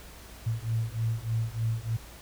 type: beating tone pair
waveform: sine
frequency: 111.7 / 115 Hz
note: A2 / A#2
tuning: +27 / -23 cents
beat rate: 3.3 Hz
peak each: -30 dBFS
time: 0.46-1.97 s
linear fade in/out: 10 ms
effects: added 57 Hz sine -48 dBFS peak until 2.21 s + pink hiss -49 dBFS RMS until 2.21 s